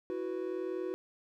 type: chord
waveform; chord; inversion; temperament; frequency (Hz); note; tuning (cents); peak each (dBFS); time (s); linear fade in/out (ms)
triangle; E suspended second; none; equal; 329.6 / 370 / 493.9; E4 / F#4 / B4; 0 / 0 / 0; -38 / -34 / -39; 0.1-0.94; 0
effects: none